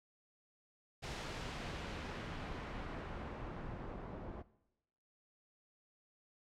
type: noise with low-pass filter sweep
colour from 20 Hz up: pink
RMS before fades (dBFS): -45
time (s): 1.02-4.43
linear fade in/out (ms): 20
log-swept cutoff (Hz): 5800 to 810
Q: 0.7
effects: noise-tail reverb RT60 0.9 s tail -19 dB re dry